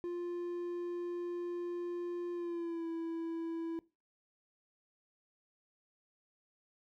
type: tone with pitch glide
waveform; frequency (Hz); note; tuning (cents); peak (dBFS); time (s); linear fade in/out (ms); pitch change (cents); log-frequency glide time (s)
triangle; 349.6 to 330.7; F4 to E4; +2 to +6; -34; 0.04-3.79; 0; -96; 2.33-2.87
effects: noise-tail reverb RT60 0.3 s tail -21 dB re dry